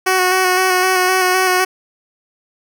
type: tone with vibrato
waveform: 10% pulse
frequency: 370.2 Hz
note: F#4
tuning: 1 cent sharp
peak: -4 dBFS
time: 0.06-1.65 s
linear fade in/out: 10 ms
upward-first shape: square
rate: 3.9 Hz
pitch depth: 19 cents each way
effects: none